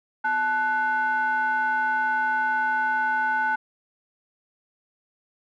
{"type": "ring-modulated tone", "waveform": "triangle", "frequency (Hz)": 308.9, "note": "D#4", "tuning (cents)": -12, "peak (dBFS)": -16, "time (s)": [0.24, 3.56], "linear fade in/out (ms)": 10, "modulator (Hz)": 1180, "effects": []}